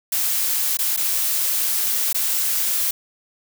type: noise with dropouts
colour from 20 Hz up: blue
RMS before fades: -21 dBFS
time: 0.12-2.91 s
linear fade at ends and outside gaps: 5 ms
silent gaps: 0.772-0.788 / 0.965-0.973 / 2.129-2.145 s
effects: none